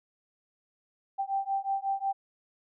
sine beating tone pair, 781 / 786.5 Hz, G5 / G5, -7 / +6 cents, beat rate 5.5 Hz, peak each -31 dBFS, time 1.18-2.13 s, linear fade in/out 20 ms, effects none

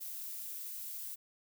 violet noise, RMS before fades -43 dBFS, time 0-1.16 s, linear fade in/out 20 ms, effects none

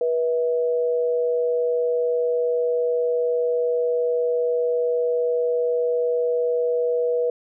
sine tone pair together, 485.4 / 647.9 Hz, B4 / E5, -30 / -30 cents, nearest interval perfect fourth, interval 500 cents, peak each -19 / -29 dBFS, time 0.01-7.3 s, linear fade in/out 2 ms, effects none

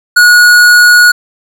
sine tone with hard clipping, 1453 Hz, F#6, 32 cents flat, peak -3 dBFS, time 0.16-1.12 s, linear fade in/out 10 ms, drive 15 dB, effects none

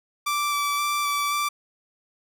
sawtooth tone with vibrato, 1164 Hz, D6, 16 cents flat, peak -19 dBFS, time 0.26-1.49 s, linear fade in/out 10 ms, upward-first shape square, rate 1.9 Hz, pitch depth 11 cents each way, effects none

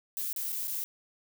violet noise with dropouts, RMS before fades -34 dBFS, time 0.17-0.84 s, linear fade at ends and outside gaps 0 ms, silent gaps 0.329-0.362 / 0.521-0.527 / 0.673-0.679 s, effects none

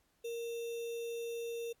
sine tone with sample-and-hold, 466.2 Hz, A#4, in tune, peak -37 dBFS, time 0.24-1.73 s, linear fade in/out 10 ms, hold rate 3150 Hz, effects pink hiss -75 dBFS RMS until 1.8 s + AAC 64 kbps

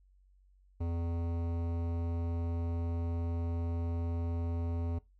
sine tone with hard clipping, 84.5 Hz, E2, 43 cents sharp, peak -34 dBFS, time 0.8-4.99 s, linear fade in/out 10 ms, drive 16 dB, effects noise-tail reverb RT60 0.2 s tail -19 dB re dry + added 47 Hz sine -61 dBFS peak until 5.19 s

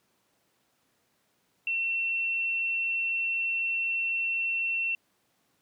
sine tone, 2706 Hz, E7, 45 cents sharp, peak -26 dBFS, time 1.67-4.95 s, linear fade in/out 2 ms, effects pink hiss -71 dBFS RMS until 5.61 s + high-pass 150 Hz 12 dB/octave

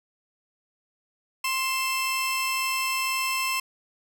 sawtooth tone pair together, 1052 / 2651 Hz, C6 / E7, +9 / +9 cents, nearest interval octave + major third, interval 1600 cents, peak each -24 dBFS, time 1.44-3.6 s, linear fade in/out 5 ms, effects none

